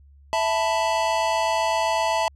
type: chord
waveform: square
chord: E suspended fourth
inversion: none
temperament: equal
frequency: 659.3 / 880 / 987.8 Hz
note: E5 / A5 / B5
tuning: 0 / 0 / 0 cents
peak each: -25 / -24 / -28 dBFS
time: 0.33-2.28 s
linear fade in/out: 0 ms
effects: added 70 Hz sine -48 dBFS peak until 2.35 s + low-pass 7000 Hz 12 dB/octave